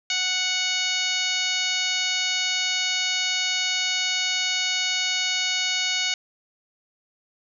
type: harmonic tone with a mistuned harmonic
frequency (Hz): 740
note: F#5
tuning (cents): 0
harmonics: 1 / 2 / 3 / 4 / 5 / 6 / 7 / 8 / 9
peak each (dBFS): -40 / -34 / -28 / -28 / -29 / -30 / -35 / -36 / -32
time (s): 0.1-6.14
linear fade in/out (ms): 2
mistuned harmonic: 4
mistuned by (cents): -18
effects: none

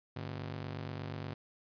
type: ring-modulated tone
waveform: sawtooth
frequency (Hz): 125.1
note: B2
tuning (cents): +23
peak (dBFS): -32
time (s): 0.16-1.34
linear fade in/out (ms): 2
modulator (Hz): 24.2
effects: resampled to 11025 Hz

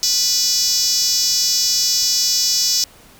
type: tone with high-pass filter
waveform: 5% pulse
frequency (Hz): 492.5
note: B4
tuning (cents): -5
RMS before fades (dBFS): -17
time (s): 0.03-2.84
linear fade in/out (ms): 0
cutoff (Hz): 5400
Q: 3.9
effects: pink hiss -46 dBFS RMS until 3.19 s

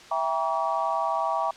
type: chord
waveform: sine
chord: E diminished seventh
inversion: none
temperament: just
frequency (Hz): 659.3 / 791.1 / 949.3 / 1139.2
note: E5 / G5 / Bb5 / Db6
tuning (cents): 0 / +16 / +31 / +47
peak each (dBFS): -29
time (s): 0.11-1.51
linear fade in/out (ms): 5
effects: white hiss -47 dBFS RMS until 1.56 s + low-pass 5000 Hz 12 dB/octave

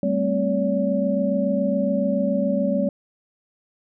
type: tone cluster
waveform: sine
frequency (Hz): 196 / 223.1 / 263.5 / 570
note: G3 / A3 / C4 / C#5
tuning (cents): 0 / +24 / +12 / +48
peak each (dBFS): -23 / -26 / -26 / -23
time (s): 0.03-2.89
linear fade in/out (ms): 2
effects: none

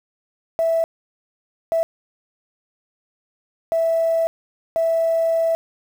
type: tone bursts at uneven times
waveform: sine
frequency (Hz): 658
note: E5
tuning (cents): -3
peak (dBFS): -15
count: 4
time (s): 0.59-0.84 / 1.72-1.83 / 3.72-4.27 / 4.76-5.55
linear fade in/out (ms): 0
effects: tanh soft clip ceiling -11 dBFS + 7-bit

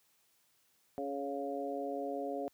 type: harmonic tone with a mistuned harmonic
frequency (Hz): 140.3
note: C#3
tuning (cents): +21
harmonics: 2 / 3 / 4 / 5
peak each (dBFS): -41 / -41 / -40 / -41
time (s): 0.98-2.48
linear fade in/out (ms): 0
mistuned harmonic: 4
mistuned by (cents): -16
effects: white hiss -72 dBFS RMS until 2.53 s + high-pass 60 Hz 12 dB/octave

